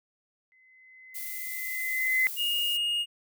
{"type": "tone with exponential growth", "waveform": "sine", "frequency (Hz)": 2042, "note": "C7", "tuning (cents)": -43, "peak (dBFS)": -20, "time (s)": [0.52, 2.27], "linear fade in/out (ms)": 0, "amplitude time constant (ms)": 380}
{"type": "noise", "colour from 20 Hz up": "violet", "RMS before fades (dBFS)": -37, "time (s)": [1.14, 2.78], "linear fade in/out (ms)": 20}
{"type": "tone", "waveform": "triangle", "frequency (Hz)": 2854, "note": "F7", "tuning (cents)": 37, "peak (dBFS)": -24, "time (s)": [2.36, 3.06], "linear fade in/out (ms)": 50}
{"effects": []}